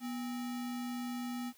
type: tone with sample-and-hold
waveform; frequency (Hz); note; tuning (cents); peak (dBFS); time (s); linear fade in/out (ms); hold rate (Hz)
sine; 244.1; B3; -20; -36; 0-1.53; 50; 1050
effects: white hiss -63 dBFS RMS until 1.57 s